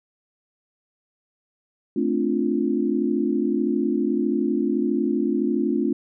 sine chord, D minor seventh, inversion second, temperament equal, 220 / 261.6 / 293.7 / 349.2 Hz, A3 / C4 / D4 / F4, 0 / 0 / 0 / 0 cents, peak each -25 dBFS, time 1.96-5.93 s, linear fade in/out 5 ms, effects none

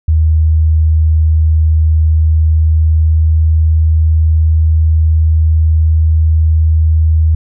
sine tone with pitch glide, 78.8 to 79.3 Hz, D#2 to D#2, +23 to +33 cents, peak -6 dBFS, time 0.08-7.35 s, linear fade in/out 5 ms, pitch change +10 cents, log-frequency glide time 2.04-3.61 s, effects none

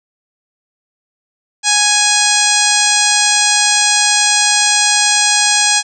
harmonic tone, 830.6 Hz, G#5, in tune, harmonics 1 / 2 / 3 / 4 / 5 / 6 / 7 / 8 / 9 / 10, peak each -19 / -19 / -19 / -19 / -19 / -19 / -19 / -19 / -19 / -19 dBFS, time 1.63-5.83 s, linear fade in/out 50 ms, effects none

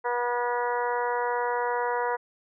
harmonic tone, 242.3 Hz, B3, 33 cents flat, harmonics 2 / 3 / 4 / 5 / 6 / 7 / 8, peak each -29 / -34 / -28 / -39 / -36 / -39 / -39 dBFS, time 0.04-2.17 s, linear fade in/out 20 ms, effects none

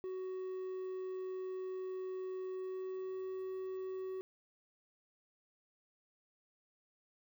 triangle tone with pitch glide, 373.3 to 376.3 Hz, F#4 to F#4, +15 to +29 cents, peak -37 dBFS, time 0.04-4.21 s, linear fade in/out 0 ms, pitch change +14 cents, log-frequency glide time 2.49-3.24 s, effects 11-bit

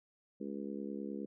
harmonic tone, 69.7 Hz, C#2, 10 cents sharp, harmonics 3 / 4 / 5 / 6 / 7, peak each -42 / -44 / -46 / -48 / -49 dBFS, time 0.4-1.26 s, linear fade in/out 10 ms, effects none

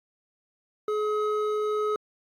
triangle tone pair together, 424.3 / 1271.5 Hz, G#4 / D#6, +37 / +37 cents, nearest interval octave + perfect fifth, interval 1900 cents, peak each -23 / -29 dBFS, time 0.88-1.96 s, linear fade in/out 2 ms, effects AAC 64 kbps

